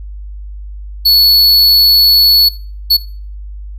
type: tone bursts at uneven times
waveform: square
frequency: 4411 Hz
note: C#8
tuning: 9 cents flat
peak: -6 dBFS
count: 2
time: 1.05-2.49 / 2.9-2.97 s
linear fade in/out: 10 ms
effects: noise-tail reverb RT60 0.4 s tail -18 dB re dry + added 50 Hz sine -24 dBFS peak until 3.78 s